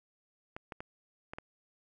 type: clicks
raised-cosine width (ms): 0.5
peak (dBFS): -26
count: 5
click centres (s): 0.565 / 0.722 / 0.805 / 1.335 / 1.385
effects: 11-bit